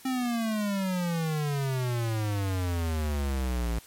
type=exponential sweep; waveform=square; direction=down; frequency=264.7 to 55.8 Hz; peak=-27 dBFS; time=0.05-3.79 s; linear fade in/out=5 ms; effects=white hiss -52 dBFS RMS until 3.86 s + MP3 64 kbps